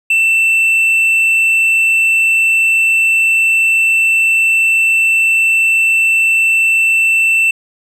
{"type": "tone", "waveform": "triangle", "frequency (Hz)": 2673, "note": "E7", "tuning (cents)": 23, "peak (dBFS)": -7, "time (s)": [0.1, 7.51], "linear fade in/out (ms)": 5, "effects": ["resampled to 32000 Hz"]}